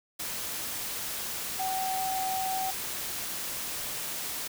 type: tone in noise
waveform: sine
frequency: 759 Hz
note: F#5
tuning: 44 cents sharp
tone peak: -29 dBFS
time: 1.59-2.71 s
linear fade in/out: 10 ms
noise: white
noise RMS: -35 dBFS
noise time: 0.19-4.48 s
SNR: +3 dB
effects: none